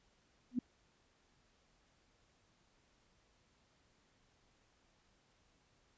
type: tone with exponential growth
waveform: sine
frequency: 246.1 Hz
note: B3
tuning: 6 cents flat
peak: -28 dBFS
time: 0.51-0.59 s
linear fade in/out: 5 ms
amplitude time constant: 16 ms
effects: pink hiss -73 dBFS RMS until 5.97 s + resampled to 16000 Hz